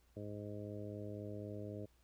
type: harmonic tone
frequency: 103.83 Hz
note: G#2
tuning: in tune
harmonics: 1 / 2 / 3 / 4 / 5 / 6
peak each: -47 / -51 / -50 / -51 / -52 / -53 dBFS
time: 0.16-1.86 s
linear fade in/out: 10 ms
effects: added 60 Hz sine -69 dBFS peak until 2.03 s + pink hiss -75 dBFS RMS until 2.03 s